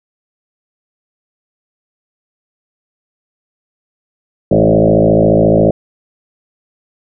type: tone with frequency modulation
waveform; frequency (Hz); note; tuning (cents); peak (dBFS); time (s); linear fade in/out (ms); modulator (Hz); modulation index
sine; 369.9; F#4; 0; -6; 4.51-5.71; 5; 54.3; 4.8
effects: none